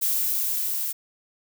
violet noise with level ramp, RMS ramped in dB -23 to -28 dBFS, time 0.01-0.93 s, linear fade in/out 20 ms, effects none

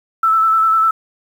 sine tone with vibrato, 1318.5 Hz, E6, in tune, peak -10 dBFS, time 0.23-0.91 s, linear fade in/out 5 ms, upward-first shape square, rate 10 Hz, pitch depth 17 cents each way, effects 7-bit

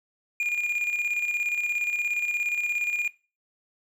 triangle tone with tremolo, 2425 Hz, D#7, 45 cents flat, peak -21 dBFS, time 0.4-3.08 s, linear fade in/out 2 ms, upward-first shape square, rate 17 Hz, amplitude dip 50%, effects noise-tail reverb RT60 0.3 s tail -18 dB re dry

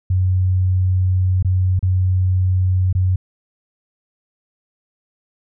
sine tone with dropouts, 92.5 Hz, F#2, in tune, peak -13 dBFS, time 0.1-3.16 s, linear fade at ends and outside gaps 5 ms, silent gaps 1.427-1.447 / 1.793-1.827 / 2.928-2.95 s, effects none

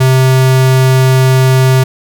square tone, 130.6 Hz, C3, 3 cents flat, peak -6 dBFS, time 0-1.84 s, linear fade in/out 10 ms, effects none

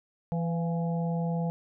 harmonic tone with a mistuned harmonic, 167 Hz, E3, 23 cents sharp, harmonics 1 / 3 / 4 / 5, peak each -27 / -37 / -39 / -41 dBFS, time 0.32-1.5 s, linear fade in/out 0 ms, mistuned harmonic 4, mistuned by +50 cents, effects none

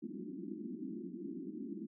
white band-pass noise, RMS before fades -44 dBFS, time 0.02-1.87 s, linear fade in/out 20 ms, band 180 to 360 Hz, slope 96 dB/octave, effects none

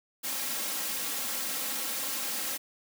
white noise with comb filter, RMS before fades -33 dBFS, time 0.23-2.58 s, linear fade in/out 20 ms, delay 3.7 ms, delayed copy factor +0.65, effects high-pass 150 Hz 12 dB/octave

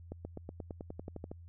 accelerating click train, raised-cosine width 2 ms, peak -28 dBFS, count 13, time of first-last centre 0.12-1.315 s, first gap 130 ms, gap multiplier 0.95, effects added 85 Hz sine -49 dBFS peak until 1.48 s

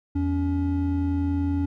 triangle tone pair together, 84 / 282.5 Hz, E2 / C#4, +33 / +33 cents, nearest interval octave + major sixth, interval 2100 cents, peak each -23 / -22 dBFS, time 0.15-1.66 s, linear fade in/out 10 ms, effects none

